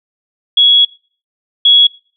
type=tone pair in turn; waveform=sine; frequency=3346 / 3346 Hz; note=G#7 / G#7; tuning=+12 / +12 cents; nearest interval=unison; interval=0 cents; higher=neither; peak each=-5 / -4 dBFS; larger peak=second; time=0.57-0.85 / 1.65-1.87 s; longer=first; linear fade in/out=5 ms; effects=noise-tail reverb RT60 0.4 s tail -21 dB re dry